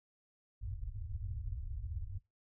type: low-pass noise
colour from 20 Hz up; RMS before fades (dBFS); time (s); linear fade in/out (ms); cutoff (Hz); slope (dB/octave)
white; -41; 0.61-2.19; 10; 110; 96
effects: noise-tail reverb RT60 0.2 s tail -20 dB re dry